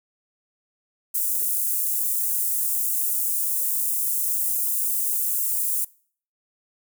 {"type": "high-pass noise", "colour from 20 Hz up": "white", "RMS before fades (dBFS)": -24, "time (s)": [1.14, 5.85], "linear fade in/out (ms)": 10, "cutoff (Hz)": 8600, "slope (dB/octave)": 24, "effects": ["noise-tail reverb RT60 0.5 s tail -23 dB re dry"]}